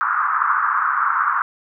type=band-pass noise; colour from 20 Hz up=white; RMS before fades=-19 dBFS; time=0.01-1.42 s; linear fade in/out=0 ms; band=1100 to 1400 Hz; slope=48 dB/octave; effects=none